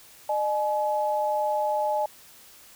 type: tone pair together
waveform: sine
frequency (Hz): 607.3 / 849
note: D#5 / G#5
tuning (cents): -42 / +38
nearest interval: tritone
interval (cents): 580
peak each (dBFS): -26 / -25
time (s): 0.29-2.06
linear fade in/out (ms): 5
effects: white hiss -51 dBFS RMS until 2.75 s